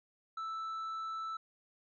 sine tone with tanh clipping, 1318.5 Hz, E6, in tune, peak -38 dBFS, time 0.37-1.37 s, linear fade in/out 5 ms, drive 4 dB, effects none

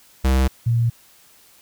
square / sine tone pair in turn, 65.6 / 116.89 Hz, C2 / A#2, +5 / +5 cents, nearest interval minor seventh, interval 1000 cents, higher second, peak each -15 dBFS, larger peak neither, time 0.24-0.48 / 0.66-0.9 s, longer neither, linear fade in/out 10 ms, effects white hiss -52 dBFS RMS until 1.61 s

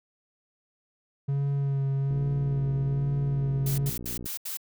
triangle tone with vibrato, 138.59 Hz, C#3, in tune, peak -22 dBFS, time 1.28-3.9 s, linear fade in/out 10 ms, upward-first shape sine, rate 1.2 Hz, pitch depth 23 cents each way
click train, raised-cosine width 3 ms, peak -27 dBFS, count 130, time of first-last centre 2.11-4.26 s, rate 60 Hz
blue noise bursts, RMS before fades -34 dBFS, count 5, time 3.66-4.572 s, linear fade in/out 5 ms, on 120 ms, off 78 ms
effects none

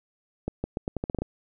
accelerating click train, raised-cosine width 2 ms, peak -15 dBFS, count 10, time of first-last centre 0.48-1.22 s, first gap 160 ms, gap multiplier 0.82, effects none

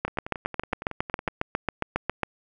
two click trains, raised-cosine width 0.5 ms, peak -9 / -19 dBFS, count 17 / 14, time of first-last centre 0.05-2.233 / 0.08-1.284 s, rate 7.33 / 10.8 Hz, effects none

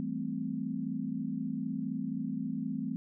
sine chord, A minor seventh, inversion second, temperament equal with one note detuned, 164.81 / 196 / 220 / 259.1 Hz, E3 / G3 / A3 / C4, 0 / 0 / 0 / -17 cents, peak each -40 / -39 / -37 / -36 dBFS, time 0-2.96 s, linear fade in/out 0 ms, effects none

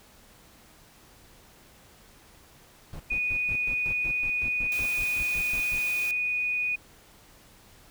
brown noise bursts, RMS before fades -38 dBFS, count 16, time 2.93-5.786 s, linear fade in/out 0 ms, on 66 ms, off 120 ms
sine tone, 2473 Hz, D#7, 11 cents flat, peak -25 dBFS, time 3.1-6.76 s, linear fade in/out 10 ms
white noise, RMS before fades -40 dBFS, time 4.72-6.11 s, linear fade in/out 0 ms
effects pink hiss -55 dBFS RMS until 7.9 s

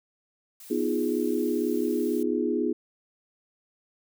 blue noise, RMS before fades -46 dBFS, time 0.6-2.23 s, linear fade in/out 2 ms
sine chord, F half-diminished seventh, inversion second, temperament equal, 246.9 / 311.1 / 349.2 / 415.3 Hz, Cb4 / Eb4 / F4 / Ab4, 0 / 0 / 0 / 0 cents, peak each -29 dBFS, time 0.7-2.73 s, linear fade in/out 10 ms
effects none

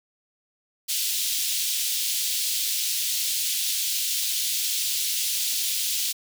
pink high-pass noise, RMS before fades -26 dBFS, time 0.88-6.13 s, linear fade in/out 20 ms, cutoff 3200 Hz, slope 24 dB/octave, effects none

